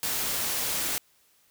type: noise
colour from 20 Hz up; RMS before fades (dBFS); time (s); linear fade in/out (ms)
white; -29; 0.03-0.98; 0
effects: white hiss -64 dBFS RMS until 1.5 s